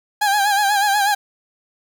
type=tone with vibrato; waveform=30% pulse; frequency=813 Hz; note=G#5; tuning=37 cents flat; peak=-12 dBFS; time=0.21-1.15 s; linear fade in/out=10 ms; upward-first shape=sine; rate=8.2 Hz; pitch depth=66 cents each way; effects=8-bit